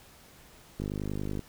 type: click train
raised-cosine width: 3 ms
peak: -21 dBFS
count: 31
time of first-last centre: 0.8-1.393 s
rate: 50.6 Hz
effects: pink hiss -55 dBFS RMS until 1.48 s